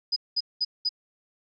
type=tone bursts; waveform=sine; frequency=4978 Hz; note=D#8; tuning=in tune; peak=-22 dBFS; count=4; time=0.12-0.892 s; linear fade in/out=10 ms; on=43 ms; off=200 ms; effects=none